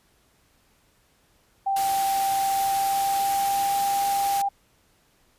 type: tone with pitch glide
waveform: sine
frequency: 784 to 796.3 Hz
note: G5 to G5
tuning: 0 to +27 cents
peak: -21 dBFS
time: 1.66-4.49 s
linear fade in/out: 10 ms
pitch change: +27 cents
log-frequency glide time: 2.51-3.79 s
type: noise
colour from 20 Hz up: white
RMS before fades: -32 dBFS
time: 1.76-4.42 s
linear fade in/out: 5 ms
effects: pink hiss -63 dBFS RMS until 5.38 s + resampled to 32000 Hz